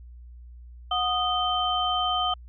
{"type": "tone cluster", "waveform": "sine", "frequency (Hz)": [729, 1242, 3099], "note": ["F#5", "D#6", "G7"], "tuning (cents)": [-26, -3, -21], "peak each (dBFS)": -27, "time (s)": [0.91, 2.34], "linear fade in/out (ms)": 5, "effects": ["added 60 Hz sine -42 dBFS peak until 2.48 s"]}